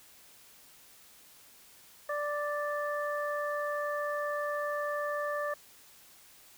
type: harmonic tone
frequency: 587.3 Hz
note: D5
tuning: in tune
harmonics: 1 / 2 / 3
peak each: -33 / -36 / -38 dBFS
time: 2.09-5.54 s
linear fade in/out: 5 ms
effects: white hiss -57 dBFS RMS until 6.57 s